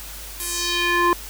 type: tone with band-pass filter sweep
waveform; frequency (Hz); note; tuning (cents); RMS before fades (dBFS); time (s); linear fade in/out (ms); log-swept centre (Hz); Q
square; 348.5; F4; -4; -21; 0.4-1.13; 0; 12000 to 930; 1.6
effects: added 50 Hz sine -38 dBFS peak until 1.29 s + white hiss -37 dBFS RMS until 1.29 s